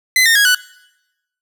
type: tone with pitch steps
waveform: sawtooth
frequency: 2032 / 1831.3 / 1650.5 / 1487.5 Hz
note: B6 / A#6 / G#6 / F#6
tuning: +49 / -31 / -11 / +9 cents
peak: -6 dBFS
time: 0.16-0.548 s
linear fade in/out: 2 ms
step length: 97 ms
effects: noise-tail reverb RT60 0.9 s tail -21 dB re dry